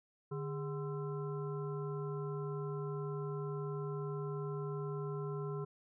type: harmonic tone with a mistuned harmonic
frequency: 148.1 Hz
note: D3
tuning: 15 cents sharp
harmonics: 1 / 3 / 5 / 7 / 9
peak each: -39 / -41 / -57 / -50 / -52 dBFS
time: 0.31-5.65 s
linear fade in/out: 10 ms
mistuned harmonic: 3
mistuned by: -140 cents
effects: none